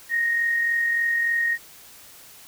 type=tone with amplitude modulation; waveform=sine; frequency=1864.7 Hz; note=A#6; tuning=in tune; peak=-18 dBFS; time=0.09-1.58 s; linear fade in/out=50 ms; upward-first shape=sine; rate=43.4 Hz; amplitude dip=35%; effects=white hiss -47 dBFS RMS until 2.47 s